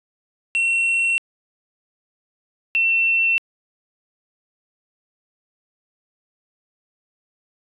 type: tone pair in turn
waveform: triangle / sine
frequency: 2719 / 2697 Hz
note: F7 / E7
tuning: -47 / +39 cents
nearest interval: unison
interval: 14 cents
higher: first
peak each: -15 dBFS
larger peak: neither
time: 0.55-1.18 / 2.75-3.38 s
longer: neither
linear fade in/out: 0 ms
effects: resampled to 24000 Hz